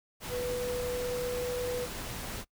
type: tone in noise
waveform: sine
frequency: 493.2 Hz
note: B4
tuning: 2 cents flat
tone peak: -31 dBFS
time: 0.29-1.88 s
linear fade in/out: 50 ms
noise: pink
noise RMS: -39 dBFS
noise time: 0.2-2.45 s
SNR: +5 dB
effects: noise-tail reverb RT60 0.1 s tail -22 dB re dry